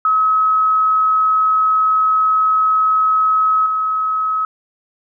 sine tone with level steps, 1281 Hz, E6, 50 cents flat, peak -11 / -15 dBFS, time 0.05-4.45 s, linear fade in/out 2 ms, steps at 3.66 s, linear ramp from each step 2 ms, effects none

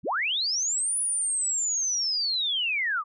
sine linear two-way sweep, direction up then down, 67.5 to 9956 to 1124 Hz, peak -24 dBFS, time 0.03-3.04 s, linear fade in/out 50 ms, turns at 0.98 s, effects none

